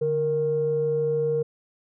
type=tone pair together; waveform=sine; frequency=146.83 / 466.2 Hz; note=D3 / A#4; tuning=0 / 0 cents; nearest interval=octave + minor sixth; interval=2000 cents; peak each=-29 / -21 dBFS; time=0.01-1.43 s; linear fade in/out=10 ms; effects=tanh soft clip ceiling -14 dBFS